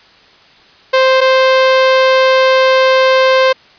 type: tone pair in turn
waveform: sawtooth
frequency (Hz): 523.3 / 523.3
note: C5 / C5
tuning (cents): 0 / 0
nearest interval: unison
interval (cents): 0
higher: neither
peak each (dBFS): -3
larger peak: neither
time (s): 0.93-1.21 / 1.21-3.53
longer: second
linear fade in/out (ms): 10
effects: white hiss -44 dBFS RMS until 3.78 s + resampled to 11025 Hz